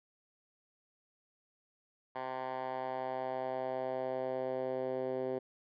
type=tone with band-pass filter sweep; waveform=10% pulse; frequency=129.8 Hz; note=C3; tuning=13 cents flat; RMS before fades=-37 dBFS; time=2.15-5.39 s; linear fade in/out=10 ms; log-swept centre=1000 to 430 Hz; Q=2.1; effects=resampled to 11025 Hz